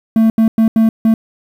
triangle tone bursts at uneven times, 223.1 Hz, A3, 24 cents sharp, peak -5 dBFS, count 5, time 0.16-0.3 / 0.38-0.48 / 0.58-0.68 / 0.76-0.89 / 1.05-1.14 s, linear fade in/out 2 ms, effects 7-bit

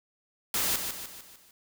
white noise with echo, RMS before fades -28 dBFS, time 0.54-0.76 s, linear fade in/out 2 ms, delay 150 ms, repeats 5, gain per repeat -6 dB, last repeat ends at 1.51 s, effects none

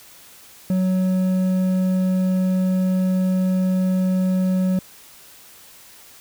triangle tone with hard clipping, 185.7 Hz, F#3, 7 cents sharp, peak -18 dBFS, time 0.7-4.79 s, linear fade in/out 2 ms, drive 9 dB, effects white hiss -46 dBFS RMS until 6.2 s

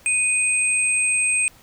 sine tone pair together, 2489 / 8383 Hz, D#7 / C9, 0 / +2 cents, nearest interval octave + major sixth, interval 2102 cents, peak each -20 dBFS, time 0.06-1.48 s, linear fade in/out 0 ms, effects pink hiss -51 dBFS RMS until 1.62 s

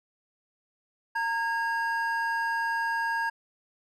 triangle tone pair together, 917.6 / 1635 Hz, A#5 / G#6, -28 / -28 cents, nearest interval minor seventh, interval 1000 cents, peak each -27 dBFS, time 1.15-3.3 s, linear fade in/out 10 ms, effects none

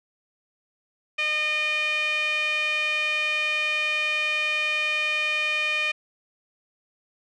sawtooth tone with band-pass filter, 610 Hz, D#5, 34 cents flat, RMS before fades -25 dBFS, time 1.18-5.92 s, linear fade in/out 10 ms, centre 2500 Hz, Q 5.3, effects resampled to 24000 Hz

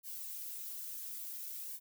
violet noise with flanger, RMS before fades -44 dBFS, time 0.03-1.8 s, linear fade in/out 50 ms, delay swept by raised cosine 1.5 to 4.8 ms, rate 0.57 Hz, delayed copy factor -0.9, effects none

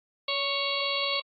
harmonic tone with a mistuned harmonic, 554.4 Hz, C#5, in tune, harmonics 1 / 2 / 4 / 5 / 6 / 7 / 8, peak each -34 / -34 / -34 / -34 / -34 / -34 / -34 dBFS, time 0.28-1.2 s, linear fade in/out 5 ms, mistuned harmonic 1, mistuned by +22 cents, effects AAC 32 kbps

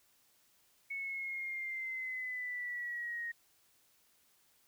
sine linear sweep, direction down, 2211 to 1864.7 Hz, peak -37 dBFS, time 0.9-3.32 s, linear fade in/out 10 ms, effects white hiss -70 dBFS RMS until 4.67 s

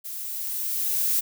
violet noise with level ramp, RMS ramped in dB -35 to -22 dBFS, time 0.04-1.21 s, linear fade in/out 20 ms, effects none

